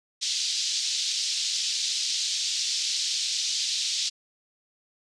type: band-pass noise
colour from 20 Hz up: pink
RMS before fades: -28 dBFS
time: 0.21-4.1 s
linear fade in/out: 20 ms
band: 3700 to 6200 Hz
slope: 24 dB/octave
effects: resampled to 22050 Hz